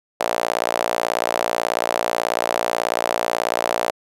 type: tone with high-pass filter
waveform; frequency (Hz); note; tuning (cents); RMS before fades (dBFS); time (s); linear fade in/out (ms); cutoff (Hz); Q
sawtooth; 58.27; A#1; 0; -22; 0.2-3.91; 5; 630; 2.5
effects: resampled to 32000 Hz